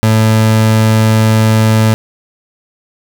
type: tone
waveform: 30% pulse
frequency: 110 Hz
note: A2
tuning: in tune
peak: -4 dBFS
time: 0.03-1.94 s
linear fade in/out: 0 ms
effects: none